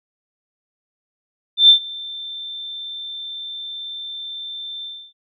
sine tone with ADSR envelope, 3561 Hz, A7, 20 cents sharp, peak -4 dBFS, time 1.57-5.13 s, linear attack 120 ms, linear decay 98 ms, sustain -24 dB, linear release 290 ms, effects none

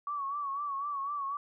sine tone with vibrato, 1132 Hz, C#6, 36 cents sharp, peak -32 dBFS, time 0.07-1.37 s, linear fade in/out 2 ms, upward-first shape sine, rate 4 Hz, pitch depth 67 cents each way, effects none

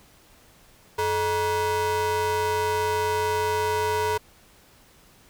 square ring-modulated tone, 261.8 Hz, C4, 1 cent sharp, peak -20 dBFS, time 0.98-4.18 s, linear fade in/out 10 ms, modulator 693 Hz, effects pink hiss -55 dBFS RMS until 5.29 s

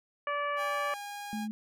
harmonic tone, 579 Hz, D5, 25 cents flat, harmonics 1 / 2 / 3 / 4 / 5, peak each -35 / -32 / -38 / -41 / -47 dBFS, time 0.27-0.94 s, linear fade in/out 2 ms
sawtooth tone with pitch glide, 810 to 817.5 Hz, G#5 to G#5, -43 to -28 cents, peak -35 dBFS, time 0.56-1.48 s, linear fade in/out 50 ms, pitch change +15 cents, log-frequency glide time 0.67-1.19 s
sine tone, 215.5 Hz, A3, 36 cents flat, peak -33 dBFS, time 1.33-1.51 s, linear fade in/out 0 ms
effects none

